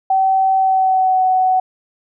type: tone with pitch glide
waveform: sine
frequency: 766 to 746.8 Hz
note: G5 to F#5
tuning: -40 to +16 cents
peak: -11 dBFS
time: 0.1-1.6 s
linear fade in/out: 5 ms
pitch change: -44 cents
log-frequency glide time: 0.57-1.24 s
effects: none